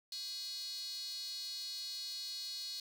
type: tone with high-pass filter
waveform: square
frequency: 226.5 Hz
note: A#3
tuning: 50 cents flat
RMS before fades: -43 dBFS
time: 0.12-2.8 s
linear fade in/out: 2 ms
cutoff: 4300 Hz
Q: 9.4
effects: none